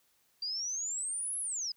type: exponential two-way sweep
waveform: sine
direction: up then down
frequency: 4687 to 11150 to 4889 Hz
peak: -33 dBFS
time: 0.42-1.72 s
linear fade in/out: 5 ms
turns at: 1.39 s
effects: white hiss -71 dBFS RMS until 1.76 s